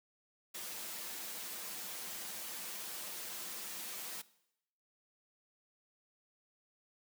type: noise with comb filter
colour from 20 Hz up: white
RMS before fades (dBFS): -44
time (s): 0.54-4.22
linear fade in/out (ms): 10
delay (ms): 7.2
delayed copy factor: -0.6
effects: noise-tail reverb RT60 0.8 s tail -19 dB re dry + high-pass 150 Hz 12 dB/octave